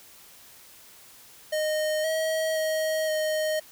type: tone with pitch steps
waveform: square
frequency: 617 / 637 / 630 / 621 Hz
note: D#5 / D#5 / D#5 / D#5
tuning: -15 / +41 / +21 / -3 cents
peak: -25 dBFS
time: 1.52-3.6 s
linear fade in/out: 10 ms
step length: 520 ms
effects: white hiss -51 dBFS RMS until 3.71 s